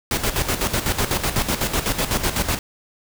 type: noise with tremolo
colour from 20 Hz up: pink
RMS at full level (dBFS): -20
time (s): 0.11-2.59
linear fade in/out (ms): 2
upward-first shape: square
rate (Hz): 8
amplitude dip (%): 65
effects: none